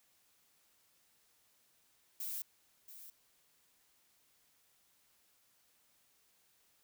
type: noise with echo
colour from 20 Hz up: violet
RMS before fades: -41 dBFS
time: 2.2-2.42 s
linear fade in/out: 2 ms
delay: 680 ms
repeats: 1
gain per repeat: -12 dB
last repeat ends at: 3.1 s
effects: white hiss -72 dBFS RMS until 6.83 s